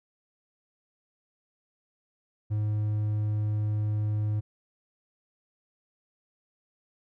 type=tone; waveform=triangle; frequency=105.9 Hz; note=G#2; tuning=34 cents sharp; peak=-23 dBFS; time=2.5-4.41 s; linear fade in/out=20 ms; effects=none